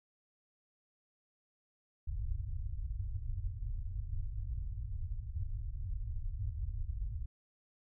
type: low-pass noise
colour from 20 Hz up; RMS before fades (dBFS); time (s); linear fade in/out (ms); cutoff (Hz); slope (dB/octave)
pink; -38; 2.07-7.26; 5; 110; 48
effects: none